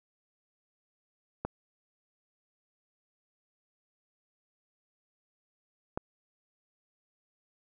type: clicks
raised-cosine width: 1 ms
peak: -18 dBFS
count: 2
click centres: 1.45 / 5.975 s
effects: none